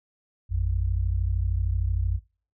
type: tone pair together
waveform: sine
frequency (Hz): 55.91 / 89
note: A1 / F2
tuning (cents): +28 / +33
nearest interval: minor sixth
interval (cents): 805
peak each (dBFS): -25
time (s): 0.49-2.2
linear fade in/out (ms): 50
effects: noise-tail reverb RT60 0.4 s tail -22 dB re dry